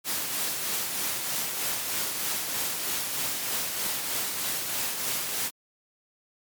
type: noise with tremolo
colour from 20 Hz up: white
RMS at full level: -28 dBFS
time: 0.04-5.51 s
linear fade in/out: 50 ms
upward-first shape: triangle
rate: 3.2 Hz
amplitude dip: 40%
effects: high-pass 100 Hz 12 dB/octave + MP3 96 kbps